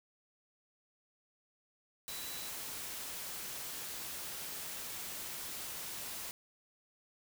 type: tone in noise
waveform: sine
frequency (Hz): 3948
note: B7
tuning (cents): -1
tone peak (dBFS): -49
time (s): 2.08-2.49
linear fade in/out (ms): 0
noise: white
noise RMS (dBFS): -43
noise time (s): 2.08-6.31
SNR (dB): -9
effects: none